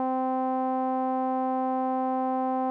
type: tone with low-pass filter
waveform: sawtooth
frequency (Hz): 259.2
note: C4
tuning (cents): -16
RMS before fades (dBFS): -27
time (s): 0-2.7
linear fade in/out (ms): 0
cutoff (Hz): 860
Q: 5
effects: none